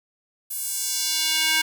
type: tone with high-pass filter sweep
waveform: square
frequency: 315.8 Hz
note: D#4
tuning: 26 cents sharp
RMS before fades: -24 dBFS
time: 0.5-1.62 s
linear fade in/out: 10 ms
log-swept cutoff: 12000 to 1900 Hz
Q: 1.2
effects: none